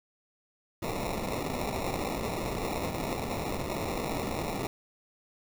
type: noise with sample-and-hold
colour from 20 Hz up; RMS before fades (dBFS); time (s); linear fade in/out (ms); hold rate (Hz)
violet; -33; 0.82-4.67; 2; 1575
effects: none